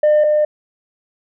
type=tone pair in turn; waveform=sine; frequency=603 / 603 Hz; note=D5 / D5; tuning=+46 / +46 cents; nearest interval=unison; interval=0 cents; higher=neither; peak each=-7 / -10 dBFS; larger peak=first; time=0.03-0.24 / 0.24-0.45 s; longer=neither; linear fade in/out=5 ms; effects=tanh soft clip ceiling -8 dBFS